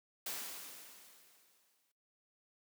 white noise with exponential decay, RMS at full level -40 dBFS, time 0.26-1.92 s, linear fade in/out 5 ms, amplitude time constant 360 ms, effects noise-tail reverb RT60 0.3 s tail -20 dB re dry + high-pass 200 Hz 12 dB/octave

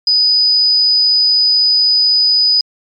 sine tone, 4978 Hz, D#8, in tune, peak -8 dBFS, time 0.07-2.61 s, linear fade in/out 2 ms, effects MP3 96 kbps

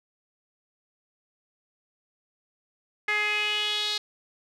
sawtooth tone with band-pass filter sweep, 420 Hz, G#4, 19 cents sharp, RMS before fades -27 dBFS, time 3.08-3.98 s, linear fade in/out 5 ms, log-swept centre 2000 to 4100 Hz, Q 4.6, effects none

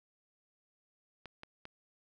clicks, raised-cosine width 0.3 ms, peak -30 dBFS, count 3, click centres 1.257 / 1.434 / 1.654 s, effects none

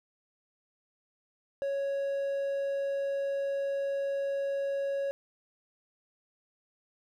triangle tone, 554.4 Hz, C#5, in tune, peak -27 dBFS, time 1.62-5.11 s, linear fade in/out 0 ms, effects none

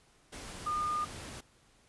sine tone in noise, 1215 Hz, D#6, 42 cents flat, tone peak -30 dBFS, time 0.66-1.05 s, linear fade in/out 10 ms, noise pink, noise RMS -45 dBFS, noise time 0.32-1.41 s, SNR +12 dB, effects pink hiss -65 dBFS RMS until 1.88 s + resampled to 24000 Hz

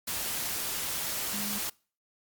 sine tone in noise, 205.9 Hz, G#3, 15 cents flat, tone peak -37 dBFS, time 1.33-1.59 s, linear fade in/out 10 ms, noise white, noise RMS -33 dBFS, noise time 0.07-1.7 s, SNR -7 dB, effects noise-tail reverb RT60 0.4 s tail -25 dB re dry + Opus 48 kbps

